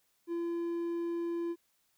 triangle tone, 340.2 Hz, F4, 45 cents flat, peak -30 dBFS, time 0.27-1.56 s, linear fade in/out 50 ms, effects white hiss -74 dBFS RMS until 1.97 s

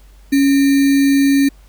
sine tone with sample-and-hold, 277.2 Hz, C#4, in tune, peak -9 dBFS, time 0.32-1.49 s, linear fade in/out 10 ms, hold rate 2100 Hz, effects added 48 Hz sine -41 dBFS peak until 1.68 s + pink hiss -53 dBFS RMS until 1.68 s

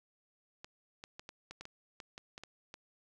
clicks, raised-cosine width 0.2 ms, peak -29 dBFS, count 12, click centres 0.645 / 1.039 / 1.195 / 1.291 / 1.51 / 1.61 / 1.654 / 2.002 / 2.179 / 2.379 / 2.436 / 2.741 s, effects none

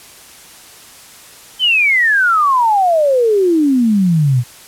sine exponential sweep, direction down, 3136 to 117.2 Hz, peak -9 dBFS, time 1.59-4.44 s, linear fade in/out 50 ms, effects white hiss -39 dBFS RMS until 4.67 s + low-pass 12000 Hz 12 dB/octave

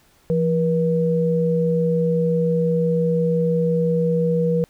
sine tone pair together, 169 / 481.2 Hz, E3 / B4, +43 / -45 cents, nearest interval octave + tritone, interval 1812 cents, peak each -19 dBFS, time 0.3-4.64 s, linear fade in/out 0 ms, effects pink hiss -57 dBFS RMS until 4.69 s

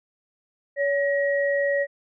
sine tone pair together, 564.9 / 1900 Hz, C#5 / A#6, +33 / +33 cents, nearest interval octave + major sixth, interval 2100 cents, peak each -21 / -26 dBFS, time 0.76-1.87 s, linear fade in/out 50 ms, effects none

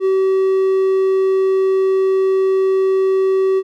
triangle tone, 382 Hz, G4, 45 cents flat, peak -10 dBFS, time 0-3.63 s, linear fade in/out 50 ms, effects none

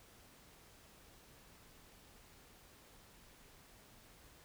silence, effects pink hiss -62 dBFS RMS until 4.44 s

